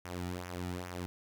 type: tone with flanger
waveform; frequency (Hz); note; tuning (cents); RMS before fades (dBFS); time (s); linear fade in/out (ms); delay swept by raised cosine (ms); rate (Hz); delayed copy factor
sawtooth; 89.4; F2; +41; -40; 0.05-1.06; 0; 0.23 to 1.93; 2.4; -0.65
effects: none